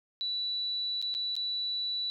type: tone with dropouts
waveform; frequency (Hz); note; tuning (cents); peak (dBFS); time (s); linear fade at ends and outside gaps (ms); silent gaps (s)
sine; 3950; B7; 0; -30; 0.21-2.1; 0; 1.016-1.025 / 1.141-1.149 / 1.354-1.365
effects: none